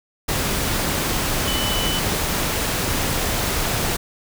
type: tone in noise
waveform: sine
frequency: 2993 Hz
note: F#7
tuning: 19 cents sharp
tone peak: -25 dBFS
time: 1.47-2 s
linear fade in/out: 10 ms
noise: pink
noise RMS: -22 dBFS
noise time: 0.28-3.97 s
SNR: -6 dB
effects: none